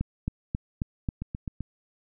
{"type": "two click trains", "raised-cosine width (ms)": 5, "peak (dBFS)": [-20, -15], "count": [4, 5], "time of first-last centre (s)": [[1.22, 1.607], [0.01, 1.088]], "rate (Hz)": [7.76, 3.71], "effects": []}